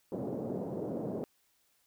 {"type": "band-pass noise", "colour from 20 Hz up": "white", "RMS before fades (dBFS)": -37, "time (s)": [0.12, 1.24], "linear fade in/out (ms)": 0, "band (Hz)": [130, 520], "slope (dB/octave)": 24, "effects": ["white hiss -72 dBFS RMS until 1.86 s"]}